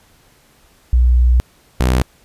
sine / sawtooth tone pair in turn, 61.1 / 62.85 Hz, B1 / B1, -18 / +31 cents, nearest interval unison, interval 49 cents, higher second, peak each -8 dBFS, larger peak neither, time 0.93-1.4 / 1.8-2.02 s, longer first, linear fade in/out 0 ms, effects pink hiss -52 dBFS RMS until 2.24 s + resampled to 32000 Hz

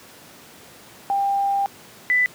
sine tone pair in turn, 795 / 1991.7 Hz, G5 / B6, +24 / +14 cents, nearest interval octave + major third, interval 1590 cents, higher second, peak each -18 / -15 dBFS, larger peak second, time 1.1-1.66 / 2.1-2.26 s, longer first, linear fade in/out 0 ms, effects pink hiss -45 dBFS RMS until 2.34 s + high-pass 150 Hz 12 dB/octave

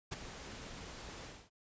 pink noise with ADSR envelope, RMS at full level -38 dBFS, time 0.11-1.5 s, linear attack 18 ms, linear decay 16 ms, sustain -10 dB, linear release 260 ms, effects resampled to 16000 Hz

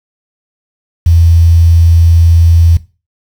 sine tone with quantisation, 83.8 Hz, E2, 29 cents sharp, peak -3 dBFS, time 1.06-2.77 s, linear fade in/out 5 ms, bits 5, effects noise-tail reverb RT60 0.3 s tail -17 dB re dry

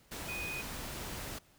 sine tone in noise, 2489 Hz, D#7, in tune, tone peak -38 dBFS, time 0.28-0.62 s, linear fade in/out 10 ms, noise pink, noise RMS -42 dBFS, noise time 0.11-1.39 s, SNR +1 dB, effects pink hiss -65 dBFS RMS until 1.58 s

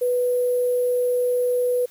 sine tone with sample-and-hold, 493.9 Hz, B4, in tune, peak -18 dBFS, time 0.01-1.86 s, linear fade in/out 10 ms, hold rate 11025 Hz, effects white hiss -52 dBFS RMS until 1.9 s

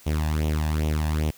sawtooth tone with flanger, 76.9 Hz, D#2, 20 cents flat, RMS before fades -24 dBFS, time 0.06-1.31 s, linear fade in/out 10 ms, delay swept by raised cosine 0.31 to 1.16 ms, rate 2.5 Hz, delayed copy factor +0.75, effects white hiss -51 dBFS RMS until 1.37 s

